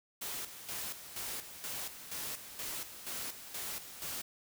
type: noise with tremolo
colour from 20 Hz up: white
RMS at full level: -40 dBFS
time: 0.21-4.22 s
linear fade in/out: 10 ms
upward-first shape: square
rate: 2.1 Hz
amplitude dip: 65%
effects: none